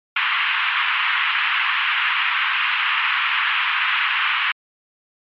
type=band-pass noise; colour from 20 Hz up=white; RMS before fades=-20 dBFS; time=0.16-4.52 s; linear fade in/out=5 ms; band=1000 to 3000 Hz; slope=48 dB/octave; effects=MP3 48 kbps